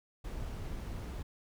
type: noise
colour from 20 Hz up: brown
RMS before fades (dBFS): -40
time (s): 0.24-1.23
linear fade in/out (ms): 10
effects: none